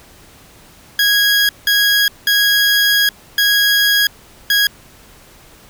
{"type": "tone bursts at uneven times", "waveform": "20% pulse", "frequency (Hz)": 1651, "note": "G#6", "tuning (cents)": -11, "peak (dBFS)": -6, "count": 5, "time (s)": [[0.99, 1.49], [1.67, 2.08], [2.27, 3.09], [3.38, 4.07], [4.5, 4.67]], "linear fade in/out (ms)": 2, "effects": ["pink hiss -44 dBFS RMS until 5.69 s"]}